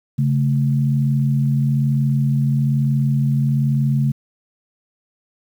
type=tone pair together; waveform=sine; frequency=138.89 / 220 Hz; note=C#3 / A3; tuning=+4 / 0 cents; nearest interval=minor sixth; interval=796 cents; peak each=-15 / -22 dBFS; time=0.18-4.12 s; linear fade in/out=10 ms; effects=8-bit